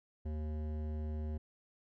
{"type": "tone with hard clipping", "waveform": "sine", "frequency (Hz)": 76.7, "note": "D#2", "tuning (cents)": -24, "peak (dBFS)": -38, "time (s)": [0.25, 1.38], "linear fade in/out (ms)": 10, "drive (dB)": 14, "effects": []}